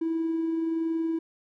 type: tone with amplitude modulation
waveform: triangle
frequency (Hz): 326.9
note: E4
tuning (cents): -14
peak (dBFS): -20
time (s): 0.01-1.19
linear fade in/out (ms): 10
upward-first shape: sine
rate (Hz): 21.3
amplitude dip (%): 40
effects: tanh soft clip ceiling -21 dBFS